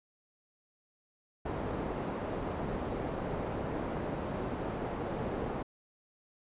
white low-pass noise, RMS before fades -36 dBFS, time 1.45-5.63 s, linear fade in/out 10 ms, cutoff 590 Hz, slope 12 dB/octave, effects resampled to 8000 Hz

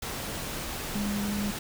sine tone in noise, 204.8 Hz, G#3, 24 cents flat, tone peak -28 dBFS, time 0.95-1.51 s, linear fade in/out 5 ms, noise pink, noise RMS -35 dBFS, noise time 0.02-1.59 s, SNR +4 dB, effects none

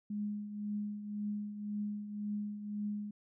sine tone with tremolo, 207.7 Hz, G#3, in tune, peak -33 dBFS, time 0.1-3.11 s, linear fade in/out 5 ms, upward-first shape triangle, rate 1.9 Hz, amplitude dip 65%, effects none

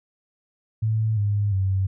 sine tone with pitch steps, 110 / 102.63 / 95.76 Hz, A2 / G#2 / G2, 0 / -20 / -40 cents, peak -19 dBFS, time 0.82-1.87 s, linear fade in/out 10 ms, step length 350 ms, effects none

